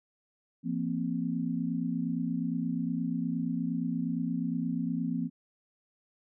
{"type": "chord", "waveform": "sine", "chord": "F suspended fourth", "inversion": "none", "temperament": "equal with one note detuned", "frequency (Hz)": [170.63, 233.1, 261.6], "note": ["F3", "Bb3", "C4"], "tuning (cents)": [-40, 0, 0], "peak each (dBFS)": -33, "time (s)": [0.63, 5.3], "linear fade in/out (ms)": 50, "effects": []}